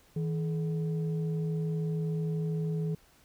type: tone pair together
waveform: sine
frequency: 159.5 / 425.5 Hz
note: D#3 / G#4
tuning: +43 / +42 cents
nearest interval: octave + perfect fourth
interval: 1699 cents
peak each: -28 / -37 dBFS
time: 0.16-2.95 s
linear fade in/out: 5 ms
effects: tanh soft clip ceiling -23 dBFS + pink hiss -62 dBFS RMS until 3.24 s